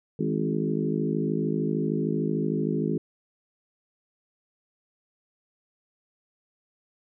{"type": "harmonic tone with a mistuned harmonic", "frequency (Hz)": 53.2, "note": "G#1", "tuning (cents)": 42, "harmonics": [3, 4, 5, 6, 7, 8], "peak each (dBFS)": [-29, -30, -31, -32, -32, -33], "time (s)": [0.19, 2.98], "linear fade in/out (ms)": 5, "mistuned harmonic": 4, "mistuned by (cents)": -43, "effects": []}